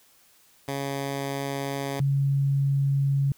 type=tone pair in turn; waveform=10% pulse / sine; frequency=138.7 / 138.7 Hz; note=C#3 / C#3; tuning=+1 / +1 cents; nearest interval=unison; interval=0 cents; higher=neither; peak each=-20 dBFS; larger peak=neither; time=0.68-2 / 2-3.32 s; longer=neither; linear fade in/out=2 ms; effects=white hiss -59 dBFS RMS until 3.37 s